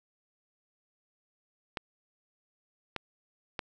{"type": "clicks", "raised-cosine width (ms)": 0.3, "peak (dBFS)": -17, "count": 3, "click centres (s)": [1.772, 2.963, 3.592], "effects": []}